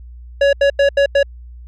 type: tone bursts at uneven times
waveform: square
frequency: 561 Hz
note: C#5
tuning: 21 cents sharp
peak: -10 dBFS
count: 5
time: 0.41-0.53 / 0.61-0.7 / 0.79-0.89 / 0.97-1.06 / 1.15-1.23 s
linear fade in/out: 5 ms
effects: added 60 Hz sine -33 dBFS peak until 1.67 s + low-pass 3000 Hz 12 dB/octave